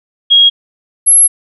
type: tone pair in turn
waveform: sine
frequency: 3282 / 11084 Hz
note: G#7 / F9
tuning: -21 / -14 cents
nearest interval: octave + major sixth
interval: 2107 cents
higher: second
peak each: -3 dBFS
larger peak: neither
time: 0.3-0.5 / 1.06-1.28 s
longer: second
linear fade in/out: 20 ms
effects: none